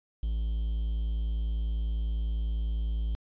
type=tone with quantisation; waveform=triangle; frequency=55 Hz; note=A1; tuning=in tune; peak=-25 dBFS; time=0.23-3.15 s; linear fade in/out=0 ms; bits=9; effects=resampled to 11025 Hz